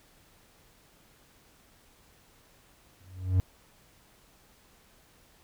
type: tone with exponential growth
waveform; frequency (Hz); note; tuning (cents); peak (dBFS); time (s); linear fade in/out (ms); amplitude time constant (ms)
triangle; 92.7; F#2; +4; -16; 3-3.4; 0; 86
effects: pink hiss -61 dBFS RMS until 5.43 s